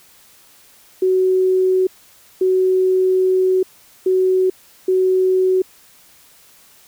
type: tone bursts at uneven times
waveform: sine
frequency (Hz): 373.2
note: F#4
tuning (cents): +15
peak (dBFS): -12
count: 4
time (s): 1.02-1.87 / 2.41-3.63 / 4.06-4.5 / 4.88-5.62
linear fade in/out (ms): 5
effects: white hiss -49 dBFS RMS until 6.87 s